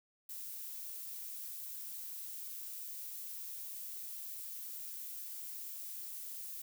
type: noise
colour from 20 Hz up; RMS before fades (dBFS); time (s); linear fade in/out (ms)
violet; -45; 0.29-6.62; 5
effects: none